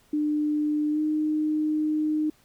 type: tone with pitch glide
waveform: sine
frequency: 299.9 to 306.6 Hz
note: D4 to D#4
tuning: +36 to -25 cents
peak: -22 dBFS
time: 0.13-2.3 s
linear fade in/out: 5 ms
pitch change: +39 cents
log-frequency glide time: 0.91-1 s
effects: pink hiss -61 dBFS RMS until 2.44 s